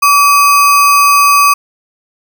sine tone with sample-and-hold, 1150 Hz, D6, 37 cents flat, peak -4 dBFS, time 0.02-1.54 s, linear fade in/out 10 ms, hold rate 3675 Hz, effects none

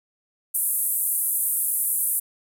pink band-pass noise, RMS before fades -24 dBFS, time 0.54-2.2 s, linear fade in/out 10 ms, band 9400 to 14000 Hz, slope 48 dB/octave, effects none

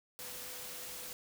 sine tone in noise, 499.4 Hz, B4, 19 cents sharp, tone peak -56 dBFS, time 0.19-1.13 s, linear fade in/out 0 ms, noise white, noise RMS -45 dBFS, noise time 0.19-1.13 s, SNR -14 dB, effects none

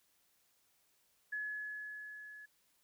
sine tone with level ramp, 1700 Hz, G#6, 40 cents sharp, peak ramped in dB -36 to -50 dBFS, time 1.32-2.46 s, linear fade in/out 10 ms, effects white hiss -74 dBFS RMS until 2.83 s

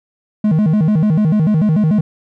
triangle tone with vibrato, 182.4 Hz, F#3, 24 cents flat, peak -8 dBFS, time 0.44-2.01 s, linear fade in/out 5 ms, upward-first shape square, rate 6.8 Hz, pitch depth 260 cents each way, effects none

